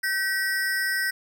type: ring-modulated tone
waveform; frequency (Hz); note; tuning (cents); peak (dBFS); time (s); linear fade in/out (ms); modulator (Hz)
square; 1731; A6; -29; -21; 0.03-1.11; 10; 186
effects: none